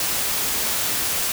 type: noise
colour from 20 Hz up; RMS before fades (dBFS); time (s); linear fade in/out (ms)
white; -23; 0-1.32; 2
effects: none